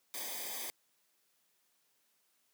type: noise with comb filter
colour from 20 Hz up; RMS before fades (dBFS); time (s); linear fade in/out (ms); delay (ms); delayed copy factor
white; -41; 0.14-0.7; 0; 0.72; -0.8
effects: white hiss -75 dBFS RMS until 2.53 s + high-pass 150 Hz 12 dB/octave